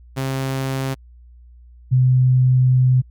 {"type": "tone pair in turn", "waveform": ["sawtooth", "sine"], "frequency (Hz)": [133.7, 127.82], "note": ["C3", "C3"], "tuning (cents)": [38, -40], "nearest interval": "minor second", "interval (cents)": 78, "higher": "first", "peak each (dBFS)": [-17, -11], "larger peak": "second", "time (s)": [[0.16, 0.95], [1.91, 3.02]], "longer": "second", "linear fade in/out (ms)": 20, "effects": ["added 60 Hz sine -42 dBFS peak until 3.1 s"]}